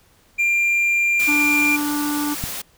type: tone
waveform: triangle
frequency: 2386 Hz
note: D7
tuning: 27 cents sharp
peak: -14 dBFS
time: 0.38-1.77 s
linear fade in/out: 20 ms
type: noise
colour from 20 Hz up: white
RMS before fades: -29 dBFS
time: 1.19-2.62 s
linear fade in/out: 10 ms
type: harmonic tone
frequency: 293.7 Hz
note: D4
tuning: in tune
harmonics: 1 / 3 / 4 / 5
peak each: -21 / -31 / -33 / -35 dBFS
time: 1.27-2.35 s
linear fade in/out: 20 ms
type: click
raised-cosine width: 5 ms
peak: -14 dBFS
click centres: 2.439 s
effects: pink hiss -56 dBFS RMS until 2.77 s